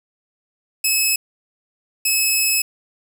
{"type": "tone pair in turn", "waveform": "10% pulse", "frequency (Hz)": [2585, 2585], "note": ["E7", "E7"], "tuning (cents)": [-34, -34], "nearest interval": "unison", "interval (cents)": 0, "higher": "neither", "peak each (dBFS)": -7, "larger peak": "neither", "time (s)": [[0.84, 1.16], [2.05, 2.62]], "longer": "second", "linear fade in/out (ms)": 5, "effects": ["7-bit"]}